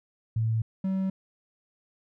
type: tone pair in turn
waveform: sine / triangle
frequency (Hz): 112 / 190.78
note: A2 / G3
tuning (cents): +31 / -47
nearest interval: major sixth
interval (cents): 922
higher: second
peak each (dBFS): -23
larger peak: neither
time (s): 0.36-0.62 / 0.84-1.1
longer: neither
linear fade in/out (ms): 5
effects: none